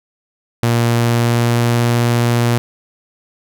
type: tone with pitch glide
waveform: sawtooth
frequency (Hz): 117.8 to 119.03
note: A#2 to A#2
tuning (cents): +19 to +37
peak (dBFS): -8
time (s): 0.63-2.58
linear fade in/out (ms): 0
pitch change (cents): +18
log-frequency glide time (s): 0.88-1.88
effects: none